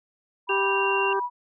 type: tone with pitch glide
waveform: sine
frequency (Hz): 981 to 975.3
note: B5 to B5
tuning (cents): -12 to -22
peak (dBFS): -25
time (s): 0.47-1.3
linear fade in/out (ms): 50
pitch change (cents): -10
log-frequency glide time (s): 1.1-1.18
type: tone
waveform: sine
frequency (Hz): 2766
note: F7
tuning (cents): -17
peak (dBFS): -26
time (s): 0.49-1.13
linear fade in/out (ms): 2
type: harmonic tone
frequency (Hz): 392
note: G4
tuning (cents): 0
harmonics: 1 / 2 / 3 / 4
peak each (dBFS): -25 / -34 / -33 / -33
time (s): 0.49-1.2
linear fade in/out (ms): 10
effects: none